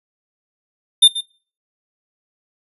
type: tone with echo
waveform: square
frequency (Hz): 3603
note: A7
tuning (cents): +40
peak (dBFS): -6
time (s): 1.02-1.08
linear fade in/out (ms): 10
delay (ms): 130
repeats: 1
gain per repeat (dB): -15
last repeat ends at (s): 1.21
effects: noise-tail reverb RT60 0.4 s tail -20 dB re dry + resampled to 32000 Hz